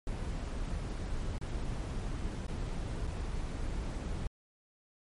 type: noise with dropouts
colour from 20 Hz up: brown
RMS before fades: -36 dBFS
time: 0.07-4.27 s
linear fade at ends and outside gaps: 1 ms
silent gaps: 1.382-1.413 / 2.467-2.481 / 3.07-3.075 s
effects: MP3 48 kbps